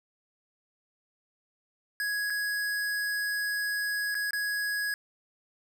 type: tone with dropouts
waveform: square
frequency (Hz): 1666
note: G#6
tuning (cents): +5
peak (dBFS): -29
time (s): 2-4.94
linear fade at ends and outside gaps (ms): 1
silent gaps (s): 2.3-2.303 / 4.145-4.151 / 4.308-4.332
effects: none